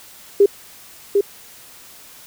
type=tone with echo; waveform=sine; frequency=401.9 Hz; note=G4; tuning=43 cents sharp; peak=-7 dBFS; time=0.4-0.46 s; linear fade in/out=5 ms; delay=750 ms; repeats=1; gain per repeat=-4 dB; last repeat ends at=1.21 s; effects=white hiss -43 dBFS RMS until 2.26 s